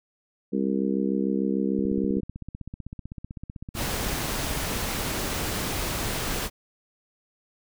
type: harmonic tone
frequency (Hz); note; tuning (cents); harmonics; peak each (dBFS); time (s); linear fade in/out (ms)
66.7; C2; +34; 3 / 4 / 5 / 6 / 7; -26 / -28 / -30 / -32 / -33; 0.52-2.21; 20
type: click train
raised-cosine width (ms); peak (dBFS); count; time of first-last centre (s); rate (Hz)
5; -24; 49; 1.79-4.828; 15.8
type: noise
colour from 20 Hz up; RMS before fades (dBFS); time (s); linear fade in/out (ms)
pink; -29; 3.74-6.5; 50
effects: none

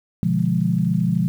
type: chord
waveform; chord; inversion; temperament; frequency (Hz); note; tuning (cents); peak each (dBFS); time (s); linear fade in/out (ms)
sine; B diminished seventh; none; equal; 123.47 / 146.83 / 174.61 / 207.7; B2 / D3 / F3 / Ab3; 0 / 0 / 0 / 0; -24 / -25 / -19 / -24; 0.23-1.28; 0
effects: 8-bit

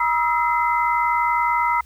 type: tone cluster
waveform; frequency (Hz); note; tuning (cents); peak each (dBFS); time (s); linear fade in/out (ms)
sine; 956 / 1266 / 1326 / 2048; A#5 / D#6 / E6 / C7; +43 / +30 / +10 / -38; -19 / -25 / -25 / -25; 0-1.81; 5
effects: added 65 Hz sine -46 dBFS peak until 1.85 s + white hiss -55 dBFS RMS until 1.85 s

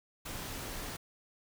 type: noise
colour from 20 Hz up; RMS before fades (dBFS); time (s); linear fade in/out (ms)
pink; -41; 0.25-0.97; 10
effects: none

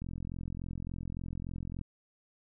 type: click train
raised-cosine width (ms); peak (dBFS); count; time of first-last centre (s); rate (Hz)
5; -27; 79; 0.02-1.813; 43.5
effects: none

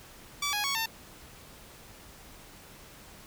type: tone with pitch steps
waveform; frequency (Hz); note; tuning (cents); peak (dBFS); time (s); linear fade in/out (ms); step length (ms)
10% pulse; 1152 / 830 / 1112 / 901; D6 / G#5 / C#6 / A5; -34 / -1 / +5 / +41; -20; 0.42-0.86; 5; 110
effects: pink hiss -51 dBFS RMS until 3.26 s

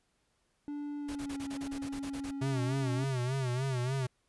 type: tone with pitch glide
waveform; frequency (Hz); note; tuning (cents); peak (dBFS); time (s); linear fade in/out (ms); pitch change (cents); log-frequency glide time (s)
triangle; 291.1 to 276.7; D4 to C#4; -15 to -3; -34; 0.68-3.04; 0; -88; 0.99-1.4
type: noise bursts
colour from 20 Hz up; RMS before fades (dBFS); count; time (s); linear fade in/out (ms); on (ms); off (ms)
pink; -45; 12; 1.08-2.312; 10; 77; 28
type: tone with vibrato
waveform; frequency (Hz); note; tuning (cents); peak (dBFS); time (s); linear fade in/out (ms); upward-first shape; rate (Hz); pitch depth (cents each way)
square; 129; C3; -24; -31; 2.41-4.07; 10; sine; 3.4; 100
effects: pink hiss -75 dBFS RMS until 4.28 s + resampled to 24000 Hz

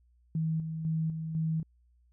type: tone with tremolo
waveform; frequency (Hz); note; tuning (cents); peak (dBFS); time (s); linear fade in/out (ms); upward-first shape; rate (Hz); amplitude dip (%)
sine; 160; D#3; +49; -27; 0.35-1.63; 2; square; 2; 50
effects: added 60 Hz sine -62 dBFS peak until 2.12 s

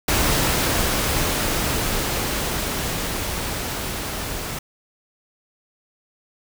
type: noise with level ramp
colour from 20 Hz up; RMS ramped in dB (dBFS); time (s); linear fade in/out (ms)
pink; -19 to -29; 0.08-4.59; 5
effects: none

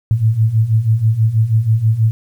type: beating tone pair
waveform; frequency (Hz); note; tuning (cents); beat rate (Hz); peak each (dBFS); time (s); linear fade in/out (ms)
sine; 107.4 / 113.6; A2 / A#2; -41 / -44; 6.2; -16 / -12; 0.11-2.11; 0
effects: 8-bit

